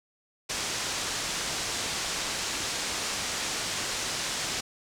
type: low-pass noise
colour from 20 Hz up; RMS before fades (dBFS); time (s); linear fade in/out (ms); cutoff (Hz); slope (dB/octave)
white; -32; 0.49-4.61; 10; 7600; 24
effects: none